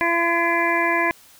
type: harmonic tone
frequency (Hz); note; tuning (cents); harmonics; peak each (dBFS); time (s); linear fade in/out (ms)
339.1; E4; +49; 1 / 2 / 3 / 5 / 6 / 7; -25 / -25 / -23 / -24 / -24 / -27; 0.01-1.11; 0
effects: white hiss -50 dBFS RMS until 1.39 s